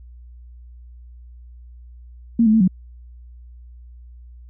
sine tone with pitch steps, 231 / 216.1 / 222.7 / 185.2 Hz, A#3 / A3 / A3 / F#3, -16 / -31 / +21 / +2 cents, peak -11 dBFS, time 2.39-2.678 s, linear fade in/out 5 ms, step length 72 ms, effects added 60 Hz sine -39 dBFS peak until 4.49 s

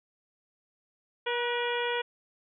harmonic tone with a mistuned harmonic, 479.4 Hz, A#4, 48 cents sharp, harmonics 1 / 2 / 3 / 4 / 5 / 6 / 7, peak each -31 / -34 / -36 / -37 / -38 / -39 / -39 dBFS, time 1.26-2.02 s, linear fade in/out 10 ms, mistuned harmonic 3, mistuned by +42 cents, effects none

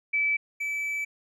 sine / triangle tone pair in turn, 2307 / 2307 Hz, D7 / D7, -31 / -31 cents, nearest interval unison, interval 0 cents, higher neither, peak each -22 / -26 dBFS, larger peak first, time 0.13-0.37 / 0.6-1.05 s, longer second, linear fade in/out 10 ms, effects none

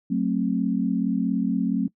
sine chord, F# diminished, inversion none, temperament just, 185 / 222 / 266.4 Hz, F#3 / A3 / C4, 0 / +16 / +31 cents, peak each -25 dBFS, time 0.1-1.88 s, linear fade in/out 10 ms, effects noise-tail reverb RT60 0.1 s tail -22 dB re dry

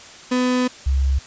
35% pulse / sine tone pair in turn, 251 / 67.55 Hz, B3 / C#2, +28 / -44 cents, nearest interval octave + major seventh, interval 2272 cents, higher first, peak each -15 dBFS, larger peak neither, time 0.31-0.68 / 0.86-1.19 s, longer first, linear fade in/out 10 ms, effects white hiss -41 dBFS RMS until 1.26 s + resampled to 16000 Hz

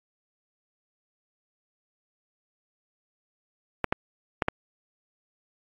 clicks, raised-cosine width 0.5 ms, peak -8 dBFS, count 4, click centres 3.843 / 3.925 / 4.422 / 4.484 s, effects AAC 48 kbps

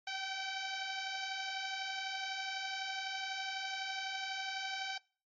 10% pulse beating tone pair, 761 / 773 Hz, F#5 / G5, +48 / -24 cents, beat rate 12 Hz, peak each -36 / -30 dBFS, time 0.07-4.98 s, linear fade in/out 5 ms, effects noise-tail reverb RT60 0.4 s tail -24 dB re dry + MP3 32 kbps

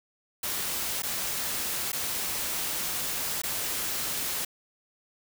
white noise with dropouts, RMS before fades -31 dBFS, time 0.43-4.45 s, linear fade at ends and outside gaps 5 ms, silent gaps 1.022-1.032 / 1.92-1.929 / 3.419-3.435 s, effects none

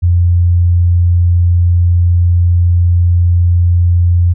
sine tone, 87.31 Hz, F2, in tune, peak -6 dBFS, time 0.02-4.34 s, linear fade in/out 20 ms, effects none

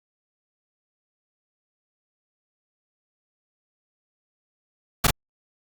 pink noise with echo, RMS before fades -17 dBFS, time 5.04-5.07 s, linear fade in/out 5 ms, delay 38 ms, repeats 1, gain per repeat -2 dB, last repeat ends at 5.108 s, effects Opus 48 kbps

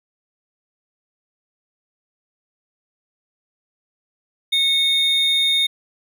triangle tone pair together, 2200 / 3672 Hz, C#7 / A#7, -14 / -27 cents, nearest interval major sixth, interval 887 cents, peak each -23 / -14 dBFS, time 4.52-5.67 s, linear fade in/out 10 ms, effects none

